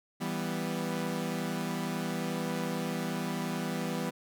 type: chord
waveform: sawtooth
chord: E minor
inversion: none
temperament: equal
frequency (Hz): 164.81 / 196 / 246.9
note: E3 / G3 / B3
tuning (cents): 0 / 0 / 0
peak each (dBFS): -32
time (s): 0.2-4.11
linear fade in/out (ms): 20
effects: none